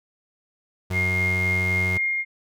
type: tone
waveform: 35% pulse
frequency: 92 Hz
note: F#2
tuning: 9 cents flat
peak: -23 dBFS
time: 0.9-1.98 s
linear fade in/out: 10 ms
type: tone with tremolo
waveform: sine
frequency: 2128 Hz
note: C7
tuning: 29 cents sharp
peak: -20 dBFS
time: 0.92-2.25 s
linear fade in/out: 50 ms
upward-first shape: triangle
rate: 3.8 Hz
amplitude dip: 25%
effects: none